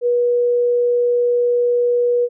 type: tone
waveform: sine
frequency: 484 Hz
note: B4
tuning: 35 cents flat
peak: -13 dBFS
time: 0.01-2.29 s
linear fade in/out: 50 ms
effects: none